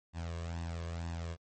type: tone with flanger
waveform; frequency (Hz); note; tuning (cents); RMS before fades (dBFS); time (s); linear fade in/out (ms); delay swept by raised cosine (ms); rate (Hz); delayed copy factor
sawtooth; 84.1; E2; +35; -39; 0.13-1.37; 50; 1.1 to 1.82; 2.1; +0.7
effects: MP3 32 kbps